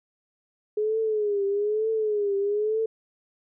sine tone with vibrato, 419.7 Hz, G#4, 18 cents sharp, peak -22 dBFS, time 0.77-2.86 s, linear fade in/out 5 ms, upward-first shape triangle, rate 1.1 Hz, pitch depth 110 cents each way, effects none

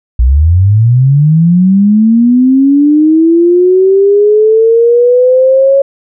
sine linear sweep, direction up, 56.7 to 554.4 Hz, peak -3 dBFS, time 0.19-5.82 s, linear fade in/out 5 ms, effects none

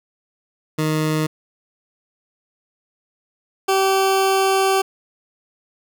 20% pulse tone pair in turn, 155.56 / 385.7 Hz, D#3 / G4, 0 / -28 cents, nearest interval octave + major third, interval 1572 cents, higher second, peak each -13 / -10 dBFS, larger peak second, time 0.78-1.27 / 3.68-4.82 s, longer second, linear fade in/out 10 ms, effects none

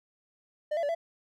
triangle tone with pitch steps, 604 / 671 / 577 / 668 Hz, D5 / E5 / D5 / E5, +48 / +31 / -31 / +23 cents, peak -25 dBFS, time 0.71-0.95 s, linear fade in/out 10 ms, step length 60 ms, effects none

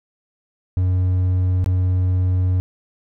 triangle tone with dropouts, 91.7 Hz, F#2, 15 cents flat, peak -13 dBFS, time 0.77-2.6 s, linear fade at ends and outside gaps 0 ms, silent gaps 1.643-1.661 s, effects none

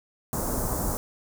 pink band-stop noise, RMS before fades -28 dBFS, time 0.33-0.97 s, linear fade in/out 0 ms, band 1200 to 6800 Hz, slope 24 dB/octave, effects none

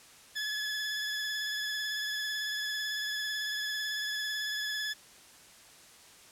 20% pulse tone with vibrato, 1710 Hz, A6, 50 cents flat, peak -27 dBFS, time 0.35-4.94 s, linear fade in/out 20 ms, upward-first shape triangle, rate 18 Hz, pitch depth 29 cents each way, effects white hiss -55 dBFS RMS until 6.31 s + low-pass 10000 Hz 12 dB/octave

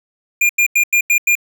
square tone bursts, 2408 Hz, D7, 43 cents sharp, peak -11 dBFS, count 6, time 0.41-1.353 s, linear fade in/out 5 ms, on 83 ms, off 89 ms, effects none

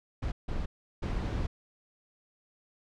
brown noise bursts at uneven times, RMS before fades -32 dBFS, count 3, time 0.22-0.32 / 0.48-0.66 / 1.02-1.47 s, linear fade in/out 10 ms, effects low-pass 5000 Hz 12 dB/octave

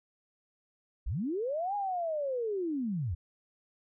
sine linear two-way sweep, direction up then down, 34.65 to 830.6 to 71.3 Hz, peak -30 dBFS, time 1.06-3.15 s, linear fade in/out 10 ms, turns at 1.75 s, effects none

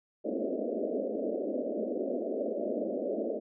white band-pass noise, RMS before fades -33 dBFS, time 0.24-3.4 s, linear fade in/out 20 ms, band 210 to 640 Hz, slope 96 dB/octave, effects none

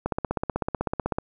click train, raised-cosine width 1 ms, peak -11 dBFS, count 19, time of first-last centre 0.06-1.185 s, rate 16 Hz, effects none

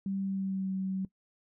sine tone with pitch glide, 194.7 to 190.25 Hz, G3 to F#3, -12 to +48 cents, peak -30 dBFS, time 0.06-1.05 s, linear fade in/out 2 ms, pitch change -40 cents, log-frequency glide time 0.2-0.72 s, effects noise-tail reverb RT60 0.1 s tail -19 dB re dry

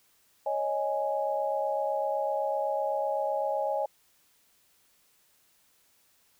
sine chord, C# suspended second, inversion none, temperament equal, 554.4 / 622.3 / 830.6 Hz, C#5 / D#5 / G#5, 0 / 0 / 0 cents, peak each -31 dBFS, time 0.46-3.86 s, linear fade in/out 5 ms, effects white hiss -66 dBFS RMS until 6.39 s

